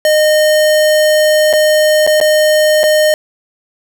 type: tone with dropouts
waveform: square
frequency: 613 Hz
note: D#5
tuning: 26 cents flat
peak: -8 dBFS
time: 0.05-3.14 s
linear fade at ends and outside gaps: 1 ms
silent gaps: 1.529-1.535 / 2.066-2.074 / 2.202-2.212 / 2.833-2.838 s
effects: none